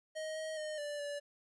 square tone with pitch steps, 627 / 631 / 614 / 586 / 578 Hz, D#5 / D#5 / D#5 / D5 / D5, +13 / +24 / -23 / -4 / -28 cents, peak -39 dBFS, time 0.15-1.2 s, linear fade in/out 20 ms, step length 210 ms, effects resampled to 24000 Hz + 12-bit

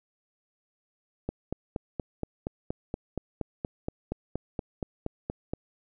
click train, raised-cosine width 2 ms, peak -17 dBFS, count 19, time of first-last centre 1.29-5.535 s, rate 4.24 Hz, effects none

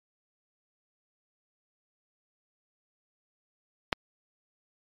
click, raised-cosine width 0.3 ms, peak -7 dBFS, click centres 3.928 s, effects MP3 64 kbps

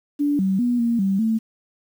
sine tone with pitch steps, 289.6 / 191.5 / 243 / 233.7 / 194.3 / 222.8 Hz, D4 / G3 / B3 / A#3 / G3 / A3, -24 / -40 / -28 / +5 / -15 / +22 cents, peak -17 dBFS, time 0.19-1.39 s, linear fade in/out 20 ms, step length 200 ms, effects 8-bit

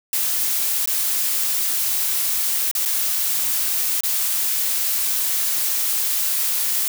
blue noise with dropouts, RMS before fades -21 dBFS, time 0.13-6.88 s, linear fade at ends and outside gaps 1 ms, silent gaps 0.858-0.874 / 2.713-2.751 / 2.852-2.858 / 4.007-4.035 s, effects none

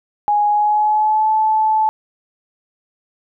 sine tone with pitch glide, 830.6 to 869.4 Hz, G#5 to A5, 0 to -21 cents, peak -12 dBFS, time 0.28-1.89 s, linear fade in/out 0 ms, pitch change +79 cents, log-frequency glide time 0.48-1.3 s, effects none

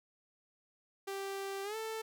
sawtooth tone with pitch glide, 392 to 442.6 Hz, G4 to A4, 0 to +10 cents, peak -34 dBFS, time 1.07-2.02 s, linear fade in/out 10 ms, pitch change +210 cents, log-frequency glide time 1.63-1.76 s, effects none

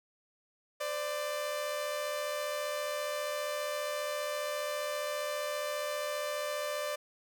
sawtooth tone pair together, 516 / 590.9 Hz, C5 / D5, -24 / +10 cents, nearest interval major second, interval 234 cents, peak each -37 / -30 dBFS, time 0.8-6.96 s, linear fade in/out 10 ms, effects none

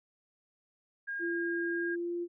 sine tone, 1621 Hz, G#6, 42 cents flat, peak -34 dBFS, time 1.07-1.96 s, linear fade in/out 20 ms
sine tone with pitch glide, 341 to 346.8 Hz, F4 to F4, -41 to -12 cents, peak -32 dBFS, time 1.19-2.28 s, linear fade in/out 50 ms, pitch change +29 cents, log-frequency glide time 1.72-2.14 s
effects none

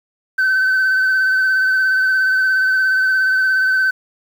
sine tone with vibrato, 1530 Hz, G6, 42 cents flat, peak -10 dBFS, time 0.38-3.91 s, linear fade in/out 10 ms, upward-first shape triangle, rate 17 Hz, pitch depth 26 cents each way, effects tanh soft clip ceiling -11 dBFS + 7-bit

